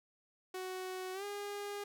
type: tone with pitch glide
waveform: sawtooth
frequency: 371.6 to 407.6 Hz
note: F#4 to G#4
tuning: +7 to -32 cents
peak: -36 dBFS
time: 0.54-1.84 s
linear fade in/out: 5 ms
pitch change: +161 cents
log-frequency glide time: 1.13-1.24 s
effects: none